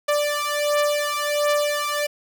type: beating tone pair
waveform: sawtooth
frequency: 587.3 / 588.7 Hz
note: D5 / D5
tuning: 0 / +4 cents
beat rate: 1.4 Hz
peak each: -19 dBFS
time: 0.08-2.07 s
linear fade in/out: 10 ms
effects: 8-bit